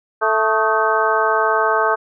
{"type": "harmonic tone with a mistuned harmonic", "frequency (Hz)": 220, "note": "A3", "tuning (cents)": 0, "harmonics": [2, 3, 4, 5, 6, 7], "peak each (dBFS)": [-21, -21, -21, -21, -21, -21], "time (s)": [0.21, 1.96], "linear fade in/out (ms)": 20, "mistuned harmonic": 6, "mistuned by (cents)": -78, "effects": []}